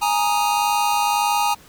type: chord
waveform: square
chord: Ab suspended second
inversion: none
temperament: equal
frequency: 830.6 / 932.3 / 1244.5 Hz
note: Ab5 / Bb5 / Eb6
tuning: 0 / 0 / 0 cents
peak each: -21 / -22 / -26 dBFS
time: 0.01-1.55 s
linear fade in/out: 20 ms
effects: pink hiss -48 dBFS RMS until 1.68 s